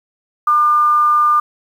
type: tone with amplitude modulation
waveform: sine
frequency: 1200 Hz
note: D6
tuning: 37 cents sharp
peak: -8 dBFS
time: 0.47-1.4 s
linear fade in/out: 5 ms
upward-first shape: sine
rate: 275 Hz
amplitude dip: 30%
effects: 7-bit